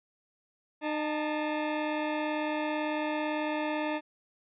20% pulse tone pair together, 304.7 / 876.1 Hz, D#4 / A5, -36 / -8 cents, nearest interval octave + tritone, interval 1828 cents, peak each -25 / -32 dBFS, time 0.81-4.01 s, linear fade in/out 50 ms, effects resampled to 8000 Hz

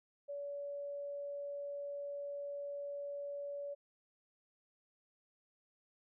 sine tone, 570 Hz, C#5, 48 cents sharp, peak -40 dBFS, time 0.28-3.75 s, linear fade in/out 20 ms, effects none

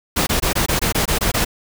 pink noise bursts, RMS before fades -18 dBFS, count 10, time 0.16-1.449 s, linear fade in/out 10 ms, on 110 ms, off 21 ms, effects none

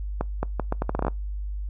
accelerating click train, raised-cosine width 1 ms, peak -11 dBFS, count 12, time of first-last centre 0.21-1.082 s, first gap 220 ms, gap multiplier 0.76, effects noise-tail reverb RT60 0.2 s tail -25 dB re dry + added 50 Hz sine -28 dBFS peak until 1.69 s

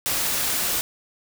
white noise, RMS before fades -24 dBFS, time 0.06-0.81 s, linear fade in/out 0 ms, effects none

